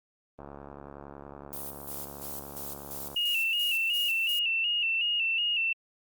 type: click train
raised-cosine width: 1 ms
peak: -29 dBFS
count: 196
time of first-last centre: 0.39-3.144 s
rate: 70.8 Hz
type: noise with tremolo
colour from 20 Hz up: violet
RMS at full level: -38 dBFS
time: 1.53-4.39 s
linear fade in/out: 0 ms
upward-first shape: square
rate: 2.9 Hz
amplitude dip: 60%
type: tone with vibrato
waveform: sine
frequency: 2771 Hz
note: F7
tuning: 14 cents flat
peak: -25 dBFS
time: 3.16-5.73 s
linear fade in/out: 5 ms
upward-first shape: square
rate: 2.7 Hz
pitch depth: 56 cents each way
effects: Opus 32 kbps